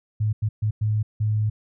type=tone bursts at uneven times; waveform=sine; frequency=107.2 Hz; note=A2; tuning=45 cents flat; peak=-19 dBFS; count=5; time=0.2-0.33 / 0.42-0.49 / 0.62-0.71 / 0.81-1.03 / 1.2-1.5 s; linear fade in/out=10 ms; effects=none